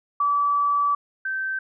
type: tone pair in turn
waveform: sine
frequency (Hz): 1152 / 1550.7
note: D6 / G6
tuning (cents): -34 / -19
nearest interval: perfect fourth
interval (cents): 515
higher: second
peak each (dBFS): -18 / -24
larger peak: first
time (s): 0.2-0.95 / 1.25-1.59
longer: first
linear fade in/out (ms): 5
effects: none